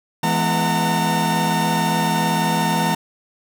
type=tone cluster; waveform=40% pulse; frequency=165.4 / 212 / 249.9 / 735 / 912 Hz; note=E3 / G#3 / B3 / F#5 / A#5; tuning=+6 / +36 / +21 / -12 / -38 cents; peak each=-21 / -24 / -27 / -27 / -20 dBFS; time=0.23-2.95 s; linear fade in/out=5 ms; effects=none